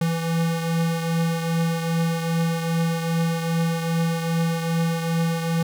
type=beating tone pair; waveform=square; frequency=165.4 / 167.9 Hz; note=E3 / E3; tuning=+6 / +32 cents; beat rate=2.5 Hz; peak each=-22 / -30 dBFS; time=0.01-5.63 s; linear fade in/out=5 ms; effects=none